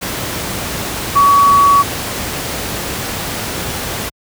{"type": "tone in noise", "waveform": "sine", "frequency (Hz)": 1130, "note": "C#6", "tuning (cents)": 33, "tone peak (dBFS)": -6, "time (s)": [1.15, 1.83], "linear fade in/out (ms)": 20, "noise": "pink", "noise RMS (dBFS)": -21, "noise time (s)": [0.01, 4.1], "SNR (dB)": 12, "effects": ["high-pass 60 Hz 12 dB/octave"]}